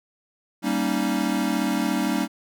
square chord, Eb dominant seventh, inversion first, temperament equal, 196 / 233.1 / 277.2 / 311.1 Hz, G3 / Bb3 / Db4 / Eb4, 0 / 0 / 0 / 0 cents, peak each -28 dBFS, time 0.62-2.28 s, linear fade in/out 50 ms, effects none

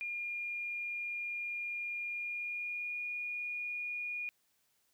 sine tone with pitch glide, 2415 to 2439 Hz, D7 to D#7, +48 to -35 cents, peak -36 dBFS, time 0.01-4.29 s, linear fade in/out 0 ms, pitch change +17 cents, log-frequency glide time 2.08-3 s, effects white hiss -75 dBFS RMS until 4.93 s

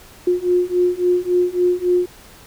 sine beating tone pair, 355.7 / 359.3 Hz, F4 / F4, +32 / +49 cents, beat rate 3.6 Hz, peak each -18 / -17 dBFS, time 0.27-2.06 s, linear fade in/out 5 ms, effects pink hiss -44 dBFS RMS until 2.46 s

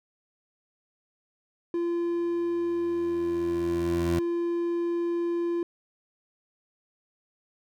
triangle tone, 343 Hz, F4, 31 cents flat, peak -23 dBFS, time 1.74-5.63 s, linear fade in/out 2 ms
20% pulse tone with exponential growth, 84.6 Hz, E2, 45 cents sharp, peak -21 dBFS, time 2.02-4.19 s, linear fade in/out 0 ms, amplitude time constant 470 ms
effects none

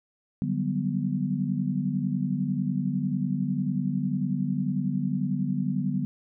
sine chord, G major seventh, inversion second, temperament equal, 146.83 / 185 / 196 / 246.9 Hz, D3 / F#3 / G3 / B3, 0 / 0 / 0 / 0 cents, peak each -30 dBFS, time 0.42-6.05 s, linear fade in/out 0 ms, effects none

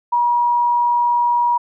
sine tone, 959 Hz, A#5, 49 cents sharp, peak -13 dBFS, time 0.12-1.58 s, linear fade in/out 10 ms, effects none

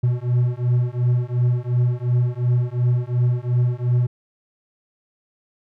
triangle beating tone pair, 121.4 / 124.2 Hz, B2 / B2, -29 / +10 cents, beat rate 2.8 Hz, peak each -18 dBFS, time 0.03-4.07 s, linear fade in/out 10 ms, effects none

